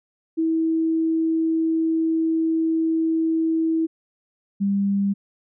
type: tone pair in turn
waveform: sine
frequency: 323.9 / 198.91 Hz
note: E4 / G3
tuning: -30 / +26 cents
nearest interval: minor sixth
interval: 844 cents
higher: first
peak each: -18 dBFS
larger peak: neither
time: 0.37-3.87 / 4.6-5.14 s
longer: first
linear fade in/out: 20 ms
effects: none